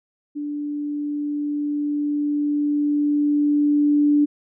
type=tone with level ramp; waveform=sine; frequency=293 Hz; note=D4; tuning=4 cents flat; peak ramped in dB=-25 to -13 dBFS; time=0.35-4.26 s; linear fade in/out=20 ms; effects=none